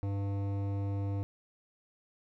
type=tone with hard clipping; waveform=triangle; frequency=99.5 Hz; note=G2; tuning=26 cents sharp; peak=-33 dBFS; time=0.03-1.23 s; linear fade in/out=0 ms; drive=18 dB; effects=none